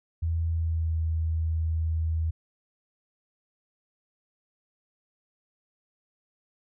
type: tone with pitch glide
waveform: sine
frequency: 82.41 to 80.67 Hz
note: E2 to E2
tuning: 0 to -37 cents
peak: -24 dBFS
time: 0.22-2.31 s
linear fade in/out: 10 ms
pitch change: -37 cents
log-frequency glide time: 0.51-0.97 s
effects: none